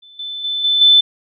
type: tone with level steps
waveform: sine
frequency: 3520 Hz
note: A7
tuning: in tune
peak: -40 / -24 / -18 / -12 / -6 dBFS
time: 0.02-1.01 s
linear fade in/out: 10 ms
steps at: 0.19 / 0.44 / 0.64 / 0.81 s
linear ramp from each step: 5 ms
effects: none